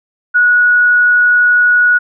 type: tone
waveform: sine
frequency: 1461 Hz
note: F#6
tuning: 22 cents flat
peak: -6 dBFS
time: 0.34-1.99 s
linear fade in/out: 20 ms
effects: none